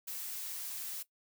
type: noise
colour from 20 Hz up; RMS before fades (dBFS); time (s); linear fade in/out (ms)
blue; -41; 0.07-1.03; 10
effects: noise-tail reverb RT60 0.1 s tail -17 dB re dry